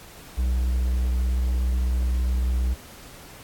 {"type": "tone with vibrato", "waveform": "triangle", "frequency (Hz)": 62.2, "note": "B1", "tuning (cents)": 13, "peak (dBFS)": -18, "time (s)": [0.37, 2.75], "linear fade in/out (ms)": 20, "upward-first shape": "triangle", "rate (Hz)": 20, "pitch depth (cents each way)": 23, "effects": ["pink hiss -45 dBFS RMS until 3.43 s", "AAC 64 kbps"]}